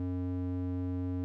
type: tone with band-pass filter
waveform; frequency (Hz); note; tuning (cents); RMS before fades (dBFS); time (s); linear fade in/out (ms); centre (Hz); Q
square; 90.4; F#2; -40; -34; 0-1.24; 0; 210; 2.3
effects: none